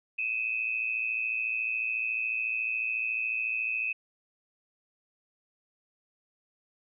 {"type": "tone pair together", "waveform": "sine", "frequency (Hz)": [2519, 2633], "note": ["D#7", "E7"], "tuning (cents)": [21, -3], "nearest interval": "minor second", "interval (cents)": 76, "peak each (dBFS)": [-30, -32], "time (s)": [0.18, 3.93], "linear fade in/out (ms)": 10, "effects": []}